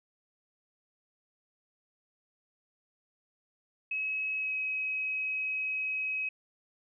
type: tone with pitch glide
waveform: sine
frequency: 2564 to 2545 Hz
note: E7 to D#7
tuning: -49 to +39 cents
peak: -30 dBFS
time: 3.91-6.29 s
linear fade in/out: 5 ms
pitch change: -12 cents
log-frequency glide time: 4.38-4.53 s
effects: none

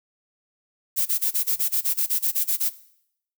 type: noise bursts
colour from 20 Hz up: violet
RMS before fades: -22 dBFS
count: 14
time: 0.96-2.697 s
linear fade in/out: 20 ms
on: 99 ms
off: 27 ms
effects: noise-tail reverb RT60 0.7 s tail -17 dB re dry

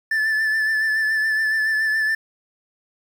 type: tone with vibrato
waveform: triangle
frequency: 1753 Hz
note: A6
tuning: 7 cents flat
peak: -16 dBFS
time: 0.11-2.15 s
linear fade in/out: 5 ms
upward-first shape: sine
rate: 7.1 Hz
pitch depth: 29 cents each way
effects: 8-bit

